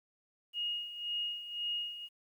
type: tone with tremolo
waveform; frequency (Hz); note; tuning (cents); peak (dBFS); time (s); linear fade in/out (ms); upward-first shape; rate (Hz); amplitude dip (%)
sine; 2867; F7; +45; -32; 0.53-2.09; 50; sine; 1.9; 70
effects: 11-bit